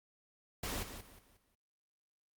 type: noise with echo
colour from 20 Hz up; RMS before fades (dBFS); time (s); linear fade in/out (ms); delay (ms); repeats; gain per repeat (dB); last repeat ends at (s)
pink; -39; 0.63-0.83; 5; 180; 4; -9; 1.55
effects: Opus 48 kbps